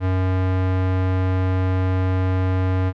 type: tone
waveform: square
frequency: 93 Hz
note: F#2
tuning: 9 cents sharp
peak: -18 dBFS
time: 0-2.93 s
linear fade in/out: 50 ms
effects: low-pass 2000 Hz 12 dB/octave